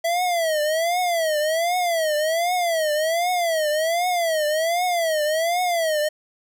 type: tone with vibrato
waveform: square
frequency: 659.3 Hz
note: E5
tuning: in tune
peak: -20 dBFS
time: 0.04-6.09 s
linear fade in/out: 10 ms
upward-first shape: triangle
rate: 1.3 Hz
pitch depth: 190 cents each way
effects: none